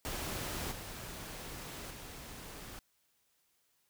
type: noise with level steps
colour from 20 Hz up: pink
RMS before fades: -39 / -45 / -48 dBFS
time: 0.05-2.79 s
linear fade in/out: 0 ms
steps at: 0.71 / 1.9 s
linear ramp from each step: 10 ms
effects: white hiss -75 dBFS RMS until 3.89 s